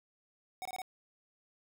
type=tone bursts; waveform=square; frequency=746 Hz; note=F#5; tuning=14 cents sharp; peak=-39 dBFS; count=4; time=0.62-0.818 s; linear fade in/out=0 ms; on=33 ms; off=22 ms; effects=none